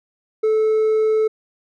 sine tone with hard clipping, 435.9 Hz, A4, 16 cents flat, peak -15 dBFS, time 0.43-1.28 s, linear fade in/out 10 ms, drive 2 dB, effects none

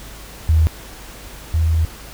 sine tone pair in turn, 79.7 / 80.77 Hz, D#2 / E2, +42 / -35 cents, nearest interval unison, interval 23 cents, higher second, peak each -10 / -13 dBFS, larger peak first, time 0.49-0.67 / 1.54-1.85 s, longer second, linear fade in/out 0 ms, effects added 50 Hz sine -39 dBFS peak until 2.13 s + pink hiss -38 dBFS RMS until 2.13 s

